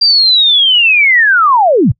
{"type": "linear sweep", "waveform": "sine", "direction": "down", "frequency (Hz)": [4769, 83], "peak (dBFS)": -5, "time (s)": [0.01, 1.92], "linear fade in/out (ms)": 10, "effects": ["noise-tail reverb RT60 0.1 s tail -23 dB re dry"]}